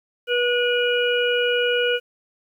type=harmonic tone; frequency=485.5 Hz; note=B4; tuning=30 cents flat; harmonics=1 / 3 / 5 / 6; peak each=-20 / -24 / -29 / -25 dBFS; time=0.27-2 s; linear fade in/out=50 ms; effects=9-bit